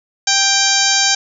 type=harmonic tone with a mistuned harmonic; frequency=788 Hz; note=G5; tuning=9 cents sharp; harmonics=1 / 2 / 3 / 4 / 5 / 6 / 7 / 8 / 9; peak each=-22 / -20 / -23 / -22 / -21 / -19 / -19 / -18 / -22 dBFS; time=0.27-1.15 s; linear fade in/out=5 ms; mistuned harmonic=5; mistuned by=-40 cents; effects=none